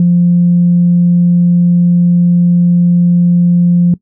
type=tone; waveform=sine; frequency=174.61 Hz; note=F3; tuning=in tune; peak=-4 dBFS; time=0-3.94 s; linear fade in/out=2 ms; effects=noise-tail reverb RT60 0.1 s tail -20 dB re dry + tanh soft clip ceiling 0 dBFS